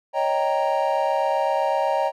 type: chord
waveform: triangle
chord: Eb dominant seventh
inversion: third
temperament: equal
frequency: 554.4 / 622.3 / 784 / 932.3 Hz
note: Db5 / Eb5 / G5 / Bb5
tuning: 0 / 0 / 0 / 0 cents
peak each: -23 dBFS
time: 0.13-2.12 s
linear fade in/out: 50 ms
effects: none